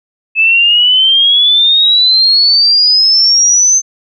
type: exponential sweep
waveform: sine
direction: up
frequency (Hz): 2600 to 6272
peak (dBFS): -5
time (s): 0.35-3.82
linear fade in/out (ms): 50
effects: none